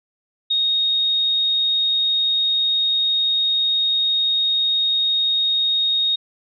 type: tone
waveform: sine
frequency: 3729 Hz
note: A#7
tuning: in tune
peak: -16 dBFS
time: 0.5-6.16 s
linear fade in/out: 10 ms
effects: none